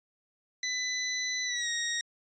15% pulse tone with pitch glide, 2000 to 1876.9 Hz, B6 to A#6, +21 to +11 cents, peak -23 dBFS, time 0.63-2.01 s, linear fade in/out 2 ms, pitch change -110 cents, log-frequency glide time 1.44-1.69 s, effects resampled to 16000 Hz

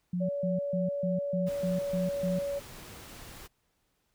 sine tone bursts, 177.8 Hz, F3, 31 cents sharp, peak -28 dBFS, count 8, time 0.13-2.39 s, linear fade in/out 5 ms, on 160 ms, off 140 ms
sine tone with pitch glide, 569 to 564.4 Hz, C#5 to C#5, +45 to +31 cents, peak -30 dBFS, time 0.2-2.6 s, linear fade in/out 20 ms, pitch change -14 cents, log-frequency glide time 1.27-2.46 s
pink noise, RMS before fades -47 dBFS, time 1.46-3.48 s, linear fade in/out 20 ms
effects pink hiss -75 dBFS RMS until 4.14 s

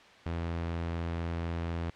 sawtooth tone, 84.1 Hz, E2, 35 cents sharp, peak -28 dBFS, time 0.26-1.9 s, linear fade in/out 0 ms, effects white hiss -54 dBFS RMS until 1.95 s + low-pass 3000 Hz 12 dB/octave

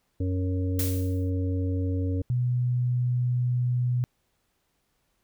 harmonic tone, 92.4 Hz, F#2, 2 cents flat, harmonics 1 / 3 / 5 / 6, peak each -25 / -31 / -37 / -44 dBFS, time 0.2-2.22 s, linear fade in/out 5 ms
blue noise with exponential decay, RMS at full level -28 dBFS, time 0.79-1.3 s, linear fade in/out 2 ms, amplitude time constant 110 ms
sine tone, 123.47 Hz, B2, in tune, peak -22 dBFS, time 2.3-4.04 s, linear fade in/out 0 ms
effects pink hiss -73 dBFS RMS until 5.23 s

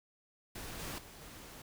pink noise with level steps, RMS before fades -45 / -42 / -53 / -51 dBFS, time 0.55-1.62 s, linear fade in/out 5 ms, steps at 0.79 / 0.98 / 1.21 s, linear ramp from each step 5 ms, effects none

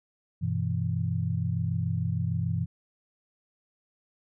sine chord, E minor, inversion first, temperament equal with one note detuned, 96.76 / 123.47 / 164.81 Hz, G2 / B2 / E3, -22 / 0 / 0 cents, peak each -30 dBFS, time 0.41-2.66 s, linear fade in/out 20 ms, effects none

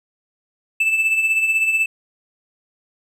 triangle tone with tremolo, 2637 Hz, E7, in tune, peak -11 dBFS, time 0.8-1.86 s, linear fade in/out 5 ms, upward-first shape triangle, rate 16 Hz, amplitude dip 60%, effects none

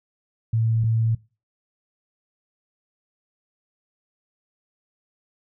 sine tone pair in turn, 112.9 / 112.9 Hz, A2 / A2, +45 / +45 cents, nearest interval unison, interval 0 cents, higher neither, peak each -18 dBFS, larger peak neither, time 0.53-0.84 / 0.84-1.15 s, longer neither, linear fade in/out 5 ms, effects noise-tail reverb RT60 0.3 s tail -21 dB re dry

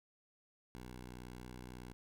10% pulse tone with vibrato, 61.74 Hz, B1, in tune, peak -40 dBFS, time 0.75-1.93 s, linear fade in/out 0 ms, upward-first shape square, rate 1.5 Hz, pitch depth 9 cents each way, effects none

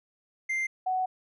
triangle / sine tone pair in turn, 2093 / 744.7 Hz, C7 / F#5, 0 / +11 cents, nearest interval octave + tritone, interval 1789 cents, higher first, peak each -25 dBFS, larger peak neither, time 0.49-0.67 / 0.86-1.06 s, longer second, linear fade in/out 10 ms, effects resampled to 24000 Hz

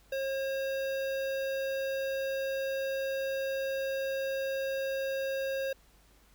square tone with notch filter, 539 Hz, C#5, 49 cents flat, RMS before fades -33 dBFS, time 0.12-5.73 s, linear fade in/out 5 ms, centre 8400 Hz, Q 0.82, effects added 50 Hz sine -63 dBFS peak until 6.34 s + pink hiss -64 dBFS RMS until 6.34 s

